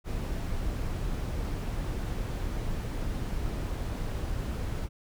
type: noise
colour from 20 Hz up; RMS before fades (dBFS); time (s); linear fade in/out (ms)
brown; -32; 0.04-4.89; 50
effects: none